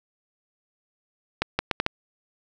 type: accelerating click train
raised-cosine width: 0.3 ms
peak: -6 dBFS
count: 5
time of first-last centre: 1.42-1.864 s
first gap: 170 ms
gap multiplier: 0.72
effects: none